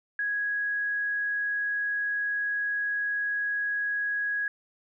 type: tone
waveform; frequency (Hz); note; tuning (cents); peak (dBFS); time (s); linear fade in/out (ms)
sine; 1661.2; G#6; 0; -26; 0.19-4.48; 2
effects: none